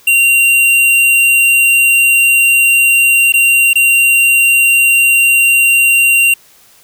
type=tone with dropouts; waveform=square; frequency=2764 Hz; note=F7; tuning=19 cents flat; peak=-7 dBFS; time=0.07-6.34 s; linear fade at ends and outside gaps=5 ms; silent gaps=3.323-3.338 / 3.733-3.755 s; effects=white hiss -45 dBFS RMS until 6.83 s